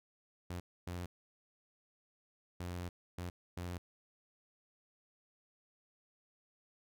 sawtooth tone bursts at uneven times, 88.4 Hz, F2, 22 cents sharp, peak -36 dBFS, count 5, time 0.5-0.6 / 0.87-1.06 / 2.6-2.89 / 3.18-3.3 / 3.57-3.78 s, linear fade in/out 5 ms, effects none

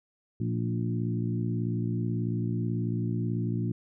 harmonic tone with a mistuned harmonic, 58.27 Hz, A#1, in tune, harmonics 2 / 3 / 4 / 5 / 6, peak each -29 / -33 / -35 / -37 / -39 dBFS, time 0.4-3.72 s, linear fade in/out 5 ms, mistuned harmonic 4, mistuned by -36 cents, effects none

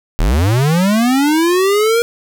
square linear sweep, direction up, 33.01 to 475.2 Hz, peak -11 dBFS, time 0.19-2.02 s, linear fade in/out 0 ms, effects none

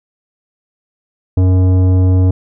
sine tone with tanh clipping, 92.5 Hz, F#2, in tune, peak -9 dBFS, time 1.37-2.31 s, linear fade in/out 5 ms, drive 13 dB, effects none

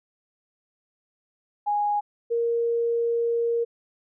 sine tone pair in turn, 827 / 467.2 Hz, G#5 / A#4, -8 / +4 cents, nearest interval minor seventh, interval 988 cents, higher first, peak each -21 dBFS, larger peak neither, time 1.66-2.01 / 2.3-3.65 s, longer second, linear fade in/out 20 ms, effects none

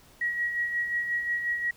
sine tone with tremolo, 1909 Hz, A#6, 41 cents sharp, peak -24 dBFS, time 0.21-1.71 s, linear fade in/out 5 ms, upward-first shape sine, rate 5.6 Hz, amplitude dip 50%, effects pink hiss -56 dBFS RMS until 1.76 s

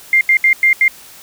sine tone bursts at uneven times, 2100 Hz, C7, 6 cents sharp, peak -7 dBFS, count 5, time 0.13-0.21 / 0.29-0.37 / 0.44-0.53 / 0.63-0.73 / 0.81-0.88 s, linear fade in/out 2 ms, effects white hiss -39 dBFS RMS until 1.22 s

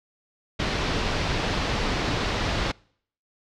pink low-pass noise, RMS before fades -26 dBFS, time 0.59-2.72 s, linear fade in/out 10 ms, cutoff 5000 Hz, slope 24 dB/octave, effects noise-tail reverb RT60 0.6 s tail -26 dB re dry

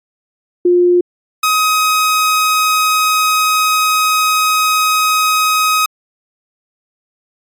sine / sawtooth tone pair in turn, 354.2 / 1262.2 Hz, F4 / D#6, +24 / +24 cents, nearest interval octave + minor seventh, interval 2200 cents, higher second, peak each -7 dBFS, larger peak neither, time 0.65-1.01 / 1.43-5.86 s, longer second, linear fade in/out 5 ms, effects AAC 64 kbps

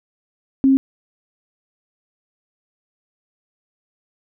sine tone, 268.4 Hz, C4, 44 cents sharp, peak -10 dBFS, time 0.64-0.77 s, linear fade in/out 0 ms, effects none

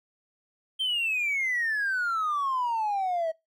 triangle exponential sweep, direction down, 3174 to 634 Hz, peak -22 dBFS, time 0.79-3.32 s, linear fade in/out 20 ms, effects noise-tail reverb RT60 0.2 s tail -24 dB re dry + tanh soft clip ceiling -21 dBFS

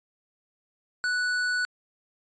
sine tone with hard clipping, 1480 Hz, F#6, in tune, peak -26 dBFS, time 1.04-1.65 s, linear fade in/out 0 ms, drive 14 dB, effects resampled to 16000 Hz

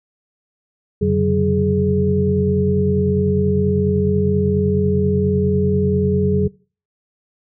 sine tone cluster, 89.8 / 133.9 / 144 / 188.4 / 418.3 Hz, F2 / C3 / D3 / F#3 / G#4, +49 / +40 / -34 / +32 / +12 cents, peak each -20 / -27 / -23 / -18 / -18 dBFS, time 1.01-6.48 s, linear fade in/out 10 ms, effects noise-tail reverb RT60 0.4 s tail -24 dB re dry

